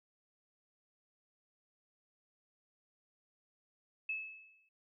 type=tone with exponential decay; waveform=sine; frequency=2601 Hz; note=E7; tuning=24 cents flat; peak=-33 dBFS; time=4.09-4.69 s; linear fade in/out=5 ms; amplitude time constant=130 ms; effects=none